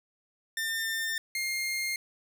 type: tone pair in turn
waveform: sawtooth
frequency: 1801 / 2123 Hz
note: A6 / C7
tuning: +40 / +25 cents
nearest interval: minor third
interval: 285 cents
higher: second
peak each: -26 dBFS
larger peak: neither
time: 0.57-1.18 / 1.35-1.96 s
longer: neither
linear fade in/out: 2 ms
effects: none

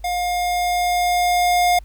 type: tone with level ramp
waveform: square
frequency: 711 Hz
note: F5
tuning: 31 cents sharp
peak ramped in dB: -21 to -14 dBFS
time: 0.04-1.79 s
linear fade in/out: 5 ms
effects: added 50 Hz sine -36 dBFS peak until 1.84 s + pink hiss -59 dBFS RMS until 1.84 s

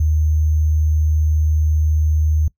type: tone with sample-and-hold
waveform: sine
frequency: 77.3 Hz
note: D#2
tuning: 11 cents flat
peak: -13 dBFS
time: 0-2.48 s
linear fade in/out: 5 ms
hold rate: 6300 Hz
effects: noise-tail reverb RT60 0.1 s tail -21 dB re dry

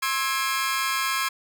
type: tone cluster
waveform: sawtooth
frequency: 1066 / 1312 / 1657 / 2387 Hz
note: C6 / E6 / G#6 / D7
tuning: +32 / -9 / -4 / +28 cents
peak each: -23 / -27 / -26 / -28 dBFS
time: 0.02-1.29 s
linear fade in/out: 10 ms
effects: none

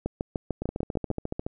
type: two click trains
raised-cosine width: 2 ms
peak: -14 / -17 dBFS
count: 8 / 13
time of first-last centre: 0.06-1.103 / 0.62-1.465 s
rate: 6.71 / 14.2 Hz
effects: none

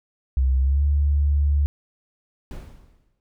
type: tone with pitch glide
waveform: sine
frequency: 65.41 to 72.16 Hz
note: C2 to D2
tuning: 0 to -30 cents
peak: -16 dBFS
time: 0.37-1.66 s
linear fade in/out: 0 ms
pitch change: +170 cents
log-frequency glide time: 0.59-0.83 s
type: noise with exponential decay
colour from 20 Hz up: brown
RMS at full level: -32 dBFS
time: 2.51-3.2 s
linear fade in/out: 1 ms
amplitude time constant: 150 ms
effects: none

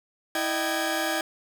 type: tone cluster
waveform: sawtooth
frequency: 325.1 / 611 / 773 / 1656 Hz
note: E4 / D#5 / G5 / G#6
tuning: -24 / -32 / -24 / -5 cents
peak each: -27 dBFS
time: 0.35-1.21 s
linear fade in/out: 2 ms
effects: none

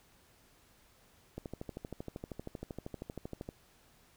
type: click train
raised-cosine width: 2 ms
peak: -27 dBFS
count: 28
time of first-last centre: 1.38-3.489 s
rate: 12.8 Hz
effects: pink hiss -65 dBFS RMS until 4.16 s

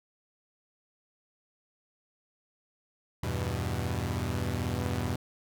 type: chord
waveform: sawtooth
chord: E minor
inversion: none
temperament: equal with one note detuned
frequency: 82.41 / 98.34 / 123.47 Hz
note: E2 / G2 / B2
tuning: 0 / +6 / 0 cents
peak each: -30 dBFS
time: 3.23-5.16 s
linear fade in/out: 5 ms
effects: none

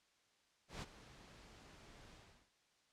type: noise with ADSR envelope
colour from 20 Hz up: pink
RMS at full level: -45 dBFS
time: 0.68-2.51 s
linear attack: 140 ms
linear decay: 29 ms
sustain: -15 dB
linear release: 380 ms
effects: white hiss -75 dBFS RMS until 2.92 s + low-pass 6000 Hz 12 dB/octave

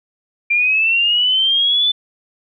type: linear sweep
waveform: sine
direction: up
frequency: 2371 to 3520 Hz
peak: -12 dBFS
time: 0.5-1.92 s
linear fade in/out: 10 ms
effects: none

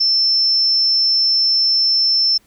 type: tone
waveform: sine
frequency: 5330 Hz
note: E8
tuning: 18 cents sharp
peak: -12 dBFS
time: 0-2.38 s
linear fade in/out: 10 ms
effects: pink hiss -56 dBFS RMS until 2.46 s

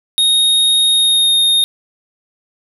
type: tone with pitch glide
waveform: square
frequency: 3729 to 3695 Hz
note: A#7 to A#7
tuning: 0 to -16 cents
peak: -10 dBFS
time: 0.18-1.64 s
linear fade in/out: 0 ms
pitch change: -16 cents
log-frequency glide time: 0.89-1.37 s
effects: none

